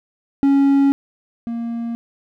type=tone pair in turn; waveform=triangle; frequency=277.2 / 233 Hz; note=C#4 / A#3; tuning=0 / -1 cents; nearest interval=minor third; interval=301 cents; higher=first; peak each=-9 / -20 dBFS; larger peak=first; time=0.43-0.92 / 1.47-1.95 s; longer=first; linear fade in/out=0 ms; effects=none